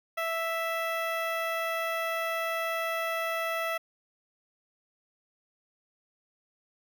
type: tone with notch filter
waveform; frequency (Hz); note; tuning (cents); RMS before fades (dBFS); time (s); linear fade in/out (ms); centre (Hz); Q
15% pulse; 659.3; E5; 0; -31; 0.17-3.78; 10; 7400; 0.73
effects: none